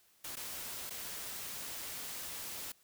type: noise with dropouts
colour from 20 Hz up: white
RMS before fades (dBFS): -43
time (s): 0.24-2.72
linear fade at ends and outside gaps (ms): 5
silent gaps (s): 0.357-0.367 / 0.897-0.905
effects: white hiss -68 dBFS RMS until 2.83 s